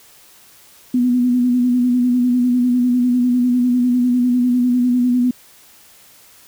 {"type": "tone with vibrato", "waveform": "sine", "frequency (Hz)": 246.9, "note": "B3", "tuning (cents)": 0, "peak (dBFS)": -12, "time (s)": [0.94, 5.31], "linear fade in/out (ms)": 5, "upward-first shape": "square", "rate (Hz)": 10, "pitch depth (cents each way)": 28, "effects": ["white hiss -47 dBFS RMS until 6.47 s"]}